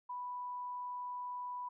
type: tone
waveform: sine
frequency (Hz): 987.8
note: B5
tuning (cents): 0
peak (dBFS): -39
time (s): 0.09-1.69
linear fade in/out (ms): 10
effects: none